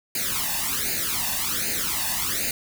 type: noise with flanger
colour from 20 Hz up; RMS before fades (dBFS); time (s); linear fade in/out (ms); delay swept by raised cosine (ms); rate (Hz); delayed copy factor
white; -26; 0.15-2.51; 2; 0.44 to 1.13; 1.3; +0.85
effects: none